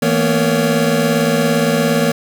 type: tone cluster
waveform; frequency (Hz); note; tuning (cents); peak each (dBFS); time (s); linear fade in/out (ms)
square; 163.2 / 225.6 / 243 / 461.7 / 560; E3 / A3 / B3 / A#4 / C#5; -17 / +44 / -28 / -17 / +18; -20; 0.02-2.12; 5
effects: none